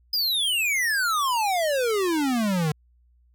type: exponential sweep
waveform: square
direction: down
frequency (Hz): 5050 to 146.83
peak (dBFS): -22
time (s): 0.13-2.72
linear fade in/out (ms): 5
effects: added 60 Hz sine -57 dBFS peak until 3.34 s